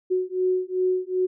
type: beating tone pair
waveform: sine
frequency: 367.6 / 370.2 Hz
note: F#4 / F#4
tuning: -11 / +1 cents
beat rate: 2.6 Hz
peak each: -24 dBFS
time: 0.1-1.27 s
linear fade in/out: 20 ms
effects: none